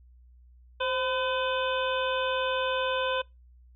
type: harmonic tone with a mistuned harmonic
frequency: 506 Hz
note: B4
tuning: 42 cents sharp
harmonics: 1 / 2 / 3 / 5 / 6 / 7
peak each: -29 / -32 / -34 / -36 / -37 / -37 dBFS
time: 0.8-3.22 s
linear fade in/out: 10 ms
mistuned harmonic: 1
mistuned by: +53 cents
effects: noise-tail reverb RT60 0.2 s tail -23 dB re dry + added 61 Hz sine -52 dBFS peak until 3.75 s